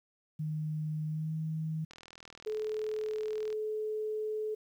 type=tone with pitch glide; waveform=sine; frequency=154.3 to 158.09 Hz; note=D#3 to D#3; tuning=-14 to +28 cents; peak=-32 dBFS; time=0.39-1.85 s; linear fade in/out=10 ms; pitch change=+42 cents; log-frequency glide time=1.06-1.33 s
type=click train; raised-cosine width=0.2 ms; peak=-32 dBFS; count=67; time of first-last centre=1.91-3.528 s; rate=40.8 Hz
type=tone; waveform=sine; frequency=430.3 Hz; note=A4; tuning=39 cents flat; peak=-32 dBFS; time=2.46-4.55 s; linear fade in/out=10 ms
effects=11-bit